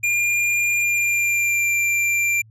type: tone with pitch glide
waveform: square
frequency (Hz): 2405 to 2369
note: D7 to D7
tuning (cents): +41 to +14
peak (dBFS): -18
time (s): 0.03-2.42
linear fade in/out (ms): 10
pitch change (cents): -27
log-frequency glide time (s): 0.76-1.73
effects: added 110 Hz sine -46 dBFS peak until 2.5 s + low-pass 12000 Hz 12 dB/octave

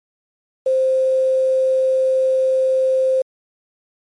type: tone with quantisation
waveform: sine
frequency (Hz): 523.3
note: C5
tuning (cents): 0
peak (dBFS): -13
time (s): 0.66-3.22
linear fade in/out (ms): 5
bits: 7
effects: MP3 48 kbps

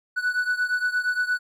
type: beating tone pair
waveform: triangle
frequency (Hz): 1480 / 1488.6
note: F#6 / F#6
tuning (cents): 0 / +10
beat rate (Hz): 8.6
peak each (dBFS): -22 / -25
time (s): 0.16-1.39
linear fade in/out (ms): 20
effects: none

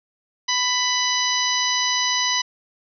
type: harmonic tone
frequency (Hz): 994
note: B5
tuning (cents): +11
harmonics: 1 / 2 / 3 / 4 / 5 / 6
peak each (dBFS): -26 / -26 / -26 / -26 / -26 / -26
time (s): 0.48-2.42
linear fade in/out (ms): 10
effects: none

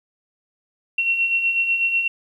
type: beating tone pair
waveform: sine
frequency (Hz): 2720 / 2728.1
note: F7 / F7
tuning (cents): -46 / -41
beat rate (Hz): 8.1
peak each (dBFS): -27 / -18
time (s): 0.98-2.08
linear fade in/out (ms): 5
effects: 9-bit

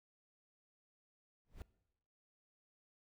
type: noise with exponential growth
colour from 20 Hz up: brown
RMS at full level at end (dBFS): -43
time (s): 1.45-1.62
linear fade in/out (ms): 0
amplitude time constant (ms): 35
effects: noise-tail reverb RT60 0.9 s tail -20 dB re dry

